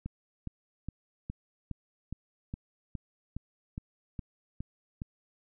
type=click train; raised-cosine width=5 ms; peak=-24 dBFS; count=13; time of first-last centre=0.06-5.019 s; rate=2.42 Hz; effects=none